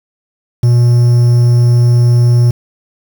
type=tone with quantisation; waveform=triangle; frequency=120.4 Hz; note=B2; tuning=44 cents flat; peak=-3 dBFS; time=0.63-2.51 s; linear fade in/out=5 ms; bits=5; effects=none